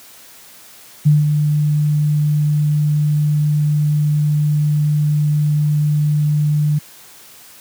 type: tone with ADSR envelope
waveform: sine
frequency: 149.3 Hz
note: D3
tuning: 29 cents sharp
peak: -6 dBFS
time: 1.05-6.79 s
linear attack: 17 ms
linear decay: 170 ms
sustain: -6 dB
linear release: 12 ms
effects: white hiss -42 dBFS RMS until 7.6 s + high-pass 80 Hz 12 dB/octave